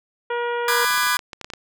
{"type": "harmonic tone", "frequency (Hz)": 477.6, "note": "A#4", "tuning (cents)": 42, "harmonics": [1, 2, 3, 4, 5, 6, 7], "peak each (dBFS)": [-24, -27, -30, -35, -39, -42, -43], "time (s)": [0.3, 0.85], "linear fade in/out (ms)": 5}
{"type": "chord", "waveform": "sawtooth", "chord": "G# half-diminished seventh", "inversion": "first", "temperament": "just", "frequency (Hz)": [996.7, 1196.1, 1495.1, 1661.2], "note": ["B5", "D6", "F#6", "G#6"], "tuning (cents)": [16, 31, 18, 0], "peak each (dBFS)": -20, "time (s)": [0.68, 1.17], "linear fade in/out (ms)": 2}
{"type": "clicks", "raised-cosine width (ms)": 0.2, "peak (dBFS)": -16, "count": 12, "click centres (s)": [0.849, 0.908, 0.943, 0.977, 1.033, 1.069, 1.192, 1.332, 1.413, 1.445, 1.502, 1.536]}
{"effects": []}